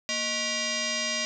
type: tone with frequency modulation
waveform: sine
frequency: 1480 Hz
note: F#6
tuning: in tune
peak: -26 dBFS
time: 0.09-1.25 s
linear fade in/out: 0 ms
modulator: 858 Hz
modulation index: 5.8
effects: none